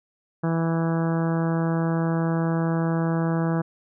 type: harmonic tone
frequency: 164.81 Hz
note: E3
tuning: in tune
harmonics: 1 / 2 / 3 / 4 / 5 / 6 / 7 / 8 / 9 / 10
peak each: -22 / -28 / -32 / -34 / -36 / -38 / -39 / -40 / -41 / -42 dBFS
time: 0.43-3.62 s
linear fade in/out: 10 ms
effects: none